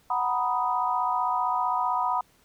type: chord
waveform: sine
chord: B major seventh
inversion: second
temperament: equal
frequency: 740 / 932.3 / 987.8 / 1244.5 Hz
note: F#5 / A#5 / B5 / D#6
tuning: 0 / 0 / 0 / 0 cents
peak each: -29 / -32 / -26 / -30 dBFS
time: 0.1-2.21 s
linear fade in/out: 5 ms
effects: pink hiss -62 dBFS RMS until 2.44 s